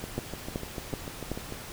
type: two click trains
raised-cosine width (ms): 2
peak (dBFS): -22 / -17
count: 11 / 4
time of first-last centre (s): 0.04-1.524 / 0.18-1.316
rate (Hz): 6.74 / 2.64
effects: pink hiss -42 dBFS RMS until 1.72 s